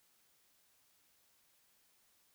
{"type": "silence", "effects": ["white hiss -72 dBFS RMS until 2.34 s"]}